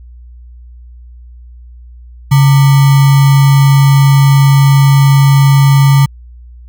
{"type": "tone with sample-and-hold", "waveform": "sine", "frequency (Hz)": 138.59, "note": "C#3", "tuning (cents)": 0, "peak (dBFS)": -3, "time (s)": [2.31, 6.06], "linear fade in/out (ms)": 10, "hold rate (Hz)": 1050, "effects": ["added 60 Hz sine -31 dBFS peak until 6.68 s"]}